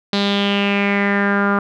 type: tone with low-pass filter sweep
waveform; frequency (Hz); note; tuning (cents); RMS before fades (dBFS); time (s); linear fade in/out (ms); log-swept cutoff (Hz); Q
sawtooth; 200.9; G3; +43; -17; 0.13-1.59; 2; 4100 to 1300; 5.1
effects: none